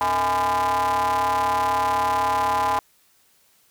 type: ring-modulated tone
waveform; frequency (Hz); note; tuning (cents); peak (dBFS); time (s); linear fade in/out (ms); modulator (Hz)
square; 93.8; F#2; +24; -17; 0.01-2.79; 0; 920
effects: white hiss -60 dBFS RMS until 3.7 s